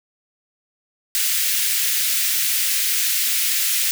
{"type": "high-pass noise", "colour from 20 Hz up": "white", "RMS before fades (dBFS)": -20, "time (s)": [1.15, 3.91], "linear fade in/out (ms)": 0, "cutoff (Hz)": 1800, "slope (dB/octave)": 24, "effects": []}